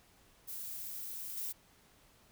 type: noise with level steps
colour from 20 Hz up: violet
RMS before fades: -43 / -39 dBFS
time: 0.47-1.53 s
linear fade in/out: 20 ms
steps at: 1.37 s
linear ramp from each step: 2 ms
effects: pink hiss -65 dBFS RMS until 2.31 s